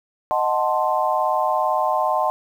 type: chord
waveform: sine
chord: D# diminished seventh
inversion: none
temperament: equal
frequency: 622.3 / 740 / 880 / 1046.5 Hz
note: D#5 / F#5 / A5 / C6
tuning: 0 / 0 / 0 / 0 cents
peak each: -23 dBFS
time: 0.31-2.3 s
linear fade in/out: 0 ms
effects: 8-bit